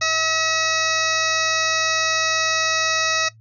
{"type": "harmonic tone with a mistuned harmonic", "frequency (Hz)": 642, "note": "E5", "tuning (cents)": -46, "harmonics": [1, 2, 3, 4, 6, 7, 8, 9, 10], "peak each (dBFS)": [-29, -25, -25, -27, -26, -30, -29, -28, -31], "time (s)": [0.01, 3.29], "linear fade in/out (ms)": 10, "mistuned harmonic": 9, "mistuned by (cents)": -18, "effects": ["noise-tail reverb RT60 0.1 s tail -17 dB re dry", "added 111 Hz sine -46 dBFS peak until 3.4 s"]}